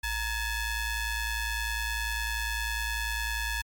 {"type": "ring-modulated tone", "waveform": "sawtooth", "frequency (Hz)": 873, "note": "A5", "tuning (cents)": -14, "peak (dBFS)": -22, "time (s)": [0.03, 3.62], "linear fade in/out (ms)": 10, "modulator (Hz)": 818, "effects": ["MP3 96 kbps"]}